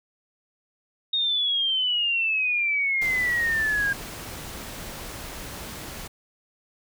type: exponential sweep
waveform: sine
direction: down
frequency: 3729 to 1608 Hz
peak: -21 dBFS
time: 1.13-3.93 s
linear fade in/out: 5 ms
type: noise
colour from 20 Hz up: pink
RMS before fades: -37 dBFS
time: 3.01-6.08 s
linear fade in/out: 10 ms
effects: none